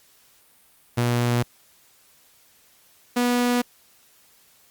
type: tone pair in turn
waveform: sawtooth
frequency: 120.4 / 244.1 Hz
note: B2 / B3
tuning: -44 / -20 cents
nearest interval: octave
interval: 1224 cents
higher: second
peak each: -15 dBFS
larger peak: neither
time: 0.97-1.43 / 3.16-3.62 s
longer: neither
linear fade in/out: 10 ms
effects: white hiss -57 dBFS RMS until 4.7 s + Opus 48 kbps